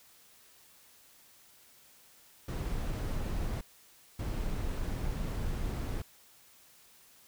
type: noise bursts at uneven times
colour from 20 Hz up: brown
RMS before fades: -34 dBFS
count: 2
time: 2.48-3.61 / 4.19-6.02 s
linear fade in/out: 5 ms
effects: white hiss -60 dBFS RMS until 7.27 s

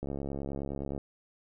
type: click train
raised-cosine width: 2 ms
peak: -23 dBFS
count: 67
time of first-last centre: 0.03-0.978 s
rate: 69.6 Hz
effects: none

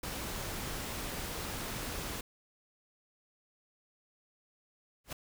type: noise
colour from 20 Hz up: pink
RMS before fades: -39 dBFS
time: 0.03-2.21 s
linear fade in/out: 5 ms
type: noise with exponential growth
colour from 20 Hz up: pink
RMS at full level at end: -34 dBFS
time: 5.04-5.13 s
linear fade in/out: 5 ms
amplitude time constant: 18 ms
effects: none

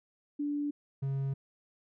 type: tone pair in turn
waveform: sine / triangle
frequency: 290.9 / 136.5 Hz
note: D4 / C#3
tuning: -16 / -26 cents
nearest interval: octave + minor second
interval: 1310 cents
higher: first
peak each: -30 / -28 dBFS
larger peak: second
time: 0.39-0.71 / 1.02-1.34 s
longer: neither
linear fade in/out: 10 ms
effects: none

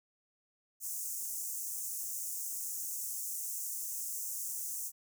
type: high-pass noise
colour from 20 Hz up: pink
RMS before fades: -39 dBFS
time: 0.8-4.92 s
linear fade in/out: 50 ms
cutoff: 6300 Hz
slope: 48 dB/octave
effects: none

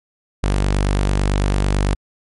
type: tone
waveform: sawtooth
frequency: 49 Hz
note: G1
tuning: in tune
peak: -11 dBFS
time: 0.43-1.95 s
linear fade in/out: 10 ms
effects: MP3 48 kbps

